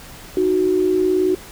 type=tone pair together; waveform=sine; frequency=311.1 / 370 Hz; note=D#4 / F#4; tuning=0 / 0 cents; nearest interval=minor third; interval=300 cents; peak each=-21 / -15 dBFS; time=0.37-1.35 s; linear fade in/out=2 ms; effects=pink hiss -39 dBFS RMS until 1.51 s